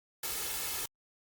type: noise with comb filter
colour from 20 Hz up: white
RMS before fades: -36 dBFS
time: 0.23-0.86 s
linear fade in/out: 5 ms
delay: 2.3 ms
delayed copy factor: +0.6
effects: Opus 48 kbps